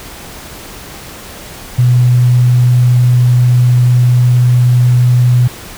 sine tone, 123.47 Hz, B2, in tune, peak -5 dBFS, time 1.78-5.48 s, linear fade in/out 10 ms, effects pink hiss -30 dBFS RMS until 5.77 s

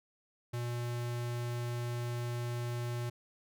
square tone, 120.2 Hz, B2, 46 cents flat, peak -35 dBFS, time 0.53-3.1 s, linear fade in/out 10 ms, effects none

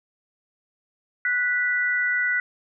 sine tone pair together, 1476 / 1970.2 Hz, F#6 / B6, -5 / -5 cents, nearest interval perfect fourth, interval 500 cents, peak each -23 dBFS, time 1.25-2.4 s, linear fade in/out 2 ms, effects none

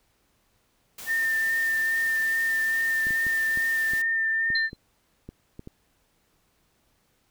white noise, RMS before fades -40 dBFS, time 0.98-4.02 s, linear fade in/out 5 ms
sine tone with vibrato, 1803 Hz, A6, 42 cents sharp, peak -22 dBFS, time 1.06-4.7 s, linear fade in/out 50 ms, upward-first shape triangle, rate 2.4 Hz, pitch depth 17 cents each way
clicks, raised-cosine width 3 ms, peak -26 dBFS, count 10, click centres 3.069 / 3.107 / 3.267 / 3.574 / 3.935 / 4.503 / 4.731 / 5.29 / 5.594 / 5.674 s
sine tone with exponential decay, 4110 Hz, C8, 32 cents flat, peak -23 dBFS, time 4.55-4.76 s, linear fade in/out 5 ms, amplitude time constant 44 ms
effects pink hiss -68 dBFS RMS until 7.3 s

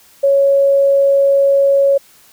sine tone, 554.4 Hz, C#5, in tune, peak -8 dBFS, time 0.23-1.98 s, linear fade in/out 10 ms, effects white hiss -47 dBFS RMS until 2.32 s

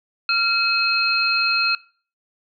sine tone cluster, 1382 / 2561 / 4193 Hz, F6 / D#7 / C8, -19 / +49 / +3 cents, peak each -21 dBFS, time 0.29-1.75 s, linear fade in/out 2 ms, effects noise-tail reverb RT60 0.4 s tail -20 dB re dry

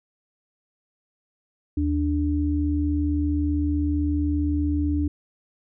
sine tone pair together, 78.2 / 293.7 Hz, D#2 / D4, +9 / 0 cents, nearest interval octave + major seventh, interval 2291 cents, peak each -23 dBFS, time 1.77-5.08 s, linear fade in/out 5 ms, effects none

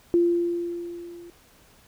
sine tone with level ramp, 344.9 Hz, F4, 22 cents flat, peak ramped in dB -15 to -41 dBFS, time 0.14-1.3 s, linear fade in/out 0 ms, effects pink hiss -56 dBFS RMS until 1.87 s

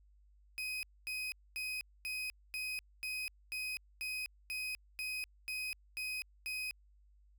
35% pulse tone bursts, 2512 Hz, D#7, 16 cents sharp, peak -36 dBFS, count 13, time 0.58-6.71 s, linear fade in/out 0 ms, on 250 ms, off 240 ms, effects added 50 Hz sine -62 dBFS peak until 7.38 s

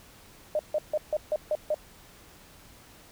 sine tone bursts, 609 Hz, D#5, 37 cents flat, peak -23 dBFS, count 7, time 0.55-1.744 s, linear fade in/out 2 ms, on 42 ms, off 150 ms, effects pink hiss -53 dBFS RMS until 3.11 s

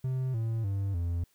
triangle tone with pitch steps, 129.9 / 113.08 / 98.45 / 85.7 Hz, C3 / A2 / G2 / F2, -12 / +48 / +8 / -32 cents, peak -26 dBFS, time 0.04-1.24 s, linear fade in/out 5 ms, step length 300 ms, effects white hiss -69 dBFS RMS until 1.34 s

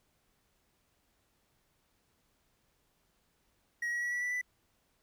triangle tone with pitch steps, 1900 / 1916.5 / 1933.2 / 1950 / 1967 / 1984.1 Hz, A#6 / A#6 / B6 / B6 / B6 / B6, +33 / +47 / -38 / -23 / -7 / +7 cents, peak -30 dBFS, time 3.82-4.414 s, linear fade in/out 5 ms, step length 99 ms, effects pink hiss -74 dBFS RMS until 5.02 s

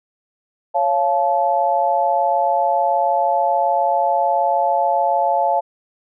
sine chord, Db augmented, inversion none, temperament just, 554.4 / 693 / 866.2 Hz, Db5 / F5 / A5, 0 / -14 / -27 cents, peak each -21 / -18 / -18 dBFS, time 0.74-5.61 s, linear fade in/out 20 ms, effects none

